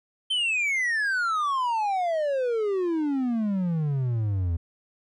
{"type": "exponential sweep", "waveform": "triangle", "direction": "down", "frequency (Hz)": [3136, 81.2], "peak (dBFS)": -21, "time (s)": [0.3, 4.57], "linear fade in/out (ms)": 10, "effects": ["resampled to 24000 Hz"]}